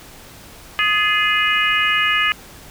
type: harmonic tone with a mistuned harmonic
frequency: 415.3 Hz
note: G#4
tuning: in tune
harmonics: 3 / 4 / 5 / 6 / 7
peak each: -21 / -21 / -21 / -21 / -21 dBFS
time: 0.79-2.32 s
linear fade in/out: 0 ms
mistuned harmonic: 4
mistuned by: +52 cents
effects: pink hiss -41 dBFS RMS until 2.7 s